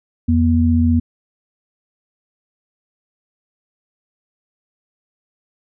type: tone pair together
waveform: sine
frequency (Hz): 85.2 / 240.3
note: F2 / B3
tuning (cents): -42 / -47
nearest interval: octave + tritone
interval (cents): 1795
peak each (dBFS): -14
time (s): 0.28-1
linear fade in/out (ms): 10
effects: none